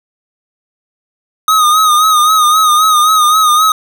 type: tone with vibrato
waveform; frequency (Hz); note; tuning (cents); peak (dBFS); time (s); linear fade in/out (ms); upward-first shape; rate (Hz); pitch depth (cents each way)
square; 1246; D#6; +2; -7; 1.48-3.72; 2; sine; 3.8; 55
effects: 8-bit